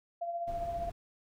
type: tone with tremolo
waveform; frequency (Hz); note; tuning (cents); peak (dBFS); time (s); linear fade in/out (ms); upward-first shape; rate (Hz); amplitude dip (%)
sine; 686; F5; -31; -31; 0.21-0.9; 10; triangle; 15; 55
type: noise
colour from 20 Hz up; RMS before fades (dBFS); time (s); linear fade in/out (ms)
brown; -43; 0.47-0.92; 10
effects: none